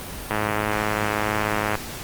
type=click train; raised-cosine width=0.5 ms; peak=-7 dBFS; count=154; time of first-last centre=0.31-1.753 s; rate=106 Hz; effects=pink hiss -34 dBFS RMS until 2.03 s + Opus 32 kbps